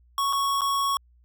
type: tone with dropouts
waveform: square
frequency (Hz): 1108.7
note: C#6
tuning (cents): 0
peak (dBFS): -23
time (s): 0.18-0.97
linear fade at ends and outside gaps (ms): 1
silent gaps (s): 0.327-0.331 / 0.609-0.617
effects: added 60 Hz sine -55 dBFS peak until 1.24 s